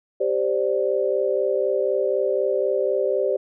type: chord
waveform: sine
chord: G suspended fourth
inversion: none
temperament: equal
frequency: 392 / 523.3 / 587.3 Hz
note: G4 / C5 / D5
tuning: 0 / 0 / 0 cents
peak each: -23 / -23 / -24 dBFS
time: 0.2-3.37 s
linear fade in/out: 10 ms
effects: none